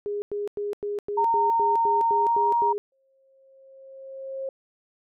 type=tone bursts; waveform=sine; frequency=410.9 Hz; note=G#4; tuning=18 cents flat; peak=-26 dBFS; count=11; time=0.06-2.78 s; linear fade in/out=0 ms; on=160 ms; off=96 ms
type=tone with pitch glide; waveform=sine; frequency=920 to 939.9 Hz; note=A#5 to A#5; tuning=-23 to +14 cents; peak=-19 dBFS; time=1.17-2.73 s; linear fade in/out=10 ms; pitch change=+37 cents; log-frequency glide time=2.08-2.5 s
type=tone with exponential growth; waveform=sine; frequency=536 Hz; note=C5; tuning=42 cents sharp; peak=-27 dBFS; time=2.92-4.49 s; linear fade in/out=2 ms; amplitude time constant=340 ms
effects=none